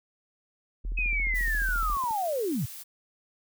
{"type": "tone", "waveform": "sine", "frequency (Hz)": 41.2, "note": "E1", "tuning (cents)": 0, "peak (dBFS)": -28, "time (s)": [0.84, 1.96], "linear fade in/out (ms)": 20}
{"type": "click train", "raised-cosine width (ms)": 3, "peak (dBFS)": -35, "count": 19, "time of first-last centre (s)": [0.85, 2.109], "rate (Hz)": 14.3}
{"type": "linear sweep", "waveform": "sine", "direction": "down", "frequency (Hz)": [2564, 97.6], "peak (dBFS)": -26, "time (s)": [0.97, 2.66], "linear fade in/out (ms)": 10}
{"type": "noise", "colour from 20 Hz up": "blue", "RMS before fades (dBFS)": -42, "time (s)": [1.34, 2.84], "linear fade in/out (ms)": 20}
{"effects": []}